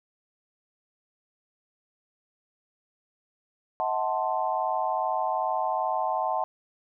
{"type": "chord", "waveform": "sine", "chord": "D# diminished seventh", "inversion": "none", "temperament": "equal with one note detuned", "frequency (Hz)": [637.5, 740, 880, 1046.5], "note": ["D#5", "F#5", "A5", "C6"], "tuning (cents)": [42, 0, 0, 0], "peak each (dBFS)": [-31, -29, -29, -32], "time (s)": [3.8, 6.44], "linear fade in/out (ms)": 0, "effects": []}